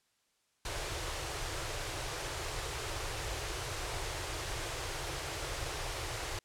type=band-stop noise; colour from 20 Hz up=pink; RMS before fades=-38 dBFS; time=0.65-6.39 s; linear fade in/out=2 ms; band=140 to 320 Hz; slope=48 dB/octave; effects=white hiss -75 dBFS RMS until 6.44 s + low-pass 9000 Hz 12 dB/octave